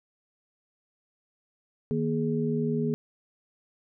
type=tone cluster; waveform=sine; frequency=155.9 / 235.8 / 418.2 Hz; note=D#3 / A#3 / G#4; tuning=+4 / +20 / +12 cents; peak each=-29 / -28 / -30 dBFS; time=1.91-2.94 s; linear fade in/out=0 ms; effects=none